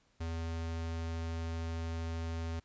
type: tone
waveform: square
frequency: 82.41 Hz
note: E2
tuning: in tune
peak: -36 dBFS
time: 0.2-2.6 s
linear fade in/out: 10 ms
effects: pink hiss -71 dBFS RMS until 2.64 s + resampled to 16000 Hz